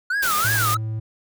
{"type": "tone with vibrato", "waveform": "triangle", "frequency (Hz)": 1420, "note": "F6", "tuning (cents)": 28, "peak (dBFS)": -18, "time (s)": [0.1, 0.77], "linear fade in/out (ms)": 5, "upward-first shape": "sine", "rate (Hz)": 2.9, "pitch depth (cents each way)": 280}
{"type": "noise", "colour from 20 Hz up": "white", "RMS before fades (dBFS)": -25, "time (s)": [0.22, 0.75], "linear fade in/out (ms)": 10}
{"type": "tone", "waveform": "triangle", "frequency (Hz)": 110, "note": "A2", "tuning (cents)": 0, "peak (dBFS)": -22, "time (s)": [0.44, 1], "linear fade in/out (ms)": 10}
{"effects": []}